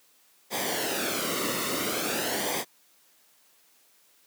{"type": "noise with flanger", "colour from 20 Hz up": "pink", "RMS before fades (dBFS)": -29, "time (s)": [0.5, 2.65], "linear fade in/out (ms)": 50, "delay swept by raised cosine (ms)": [0.72, 1.25], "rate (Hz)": 0.47, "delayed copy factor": -0.65, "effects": ["white hiss -62 dBFS RMS until 4.26 s", "high-pass 200 Hz 12 dB/octave"]}